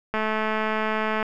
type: click train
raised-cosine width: 0.5 ms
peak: -11 dBFS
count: 237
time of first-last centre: 0.14-1.228 s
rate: 217 Hz
effects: none